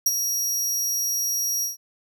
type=tone with ADSR envelope; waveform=sawtooth; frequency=5680 Hz; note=F8; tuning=28 cents sharp; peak=-12 dBFS; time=0.06-1.77 s; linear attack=5 ms; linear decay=33 ms; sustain=-8 dB; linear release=140 ms; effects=none